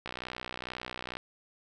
click train, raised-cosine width 0.3 ms, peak -21 dBFS, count 70, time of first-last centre 0.06-1.169 s, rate 62.2 Hz, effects none

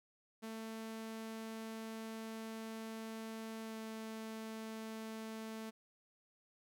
sawtooth tone with pitch glide, 222.6 to 221.2 Hz, A3 to A3, +20 to +9 cents, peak -40 dBFS, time 0.42-5.71 s, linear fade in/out 20 ms, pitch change -11 cents, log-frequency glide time 3.64-3.77 s, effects none

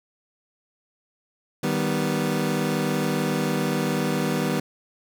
25% pulse chord, Eb augmented, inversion none, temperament equal, 155.56 / 196 / 246.9 Hz, Eb3 / G3 / B3, 0 / 0 / 0 cents, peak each -23 dBFS, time 1.63-4.6 s, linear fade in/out 5 ms, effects none

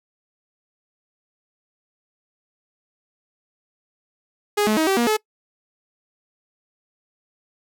sawtooth tone with pitch steps, 414.3 / 214.7 / 316.8 / 386.8 / 237.5 / 430.4 Hz, G#4 / A3 / D#4 / G4 / A#3 / A4, -4 / -42 / +31 / -23 / +33 / -38 cents, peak -13 dBFS, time 4.57-5.17 s, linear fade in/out 10 ms, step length 100 ms, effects noise-tail reverb RT60 0.1 s tail -23 dB re dry

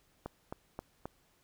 click train, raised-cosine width 1 ms, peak -25 dBFS, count 4, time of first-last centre 0.26-1.056 s, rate 3.77 Hz, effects pink hiss -70 dBFS RMS until 1.43 s

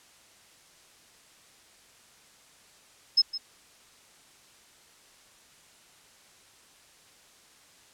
sine tone with echo, 5170 Hz, E8, 34 cents flat, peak -16 dBFS, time 3.17-3.22 s, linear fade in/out 10 ms, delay 160 ms, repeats 1, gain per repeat -14 dB, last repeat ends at 3.38 s, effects white hiss -57 dBFS RMS until 7.93 s + low-pass 9000 Hz 12 dB/octave

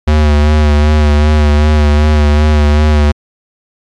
square tone with vibrato, 75 Hz, D2, 37 cents sharp, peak -6 dBFS, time 0.07-3.12 s, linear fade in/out 10 ms, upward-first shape sine, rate 2.6 Hz, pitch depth 34 cents each way, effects low-pass 5000 Hz 12 dB/octave + MP3 96 kbps

